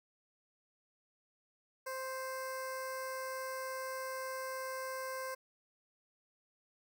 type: tone with notch filter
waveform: 15% pulse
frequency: 523.3 Hz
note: C5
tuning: in tune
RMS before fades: -41 dBFS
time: 1.86-5.35 s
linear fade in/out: 10 ms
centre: 3200 Hz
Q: 0.84
effects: none